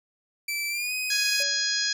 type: tone with pitch glide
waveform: sawtooth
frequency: 2326 to 2507 Hz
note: D7 to D#7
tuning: -17 to +12 cents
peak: -24 dBFS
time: 0.48-1.43 s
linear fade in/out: 5 ms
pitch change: +129 cents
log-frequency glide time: 0.69-0.93 s
type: harmonic tone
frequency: 830.6 Hz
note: G#5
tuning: in tune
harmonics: 2 / 3 / 4 / 5 / 6 / 7 / 8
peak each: -30 / -38 / -35 / -32 / -27 / -38 / -32 dBFS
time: 1.1-1.93 s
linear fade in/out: 5 ms
type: tone with exponential decay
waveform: sine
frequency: 568 Hz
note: C#5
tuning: 42 cents sharp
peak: -32 dBFS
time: 1.4-1.77 s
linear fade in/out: 2 ms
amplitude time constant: 79 ms
effects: none